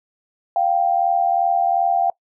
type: tone pair together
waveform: sine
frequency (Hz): 698.5 / 781.2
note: F5 / G5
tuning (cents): 0 / -6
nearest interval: major second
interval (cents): 194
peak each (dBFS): -18 / -18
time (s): 0.56-2.1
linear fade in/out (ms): 2
effects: noise-tail reverb RT60 0.1 s tail -22 dB re dry